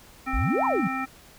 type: harmonic tone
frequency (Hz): 263.3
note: C4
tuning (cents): +11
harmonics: 1 / 3 / 5 / 7 / 9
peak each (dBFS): -31 / -33 / -31 / -36 / -35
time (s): 0.26-1.06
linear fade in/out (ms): 20
type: exponential two-way sweep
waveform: sine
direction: up then down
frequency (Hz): 37.07 to 1082 to 156.1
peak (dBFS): -22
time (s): 0.33-0.88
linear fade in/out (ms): 10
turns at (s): 0.65
effects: pink hiss -51 dBFS RMS until 1.38 s